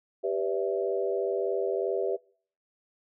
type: chord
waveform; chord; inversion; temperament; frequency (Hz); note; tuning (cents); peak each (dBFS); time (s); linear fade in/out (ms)
sine; E minor seventh; first; equal with one note detuned; 392 / 493.9 / 576.9 / 659.3; G4 / B4 / D5 / E5; 0 / 0 / -31 / 0; -29 / -31 / -34 / -33; 0.23-2.17; 20
effects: noise-tail reverb RT60 0.5 s tail -24 dB re dry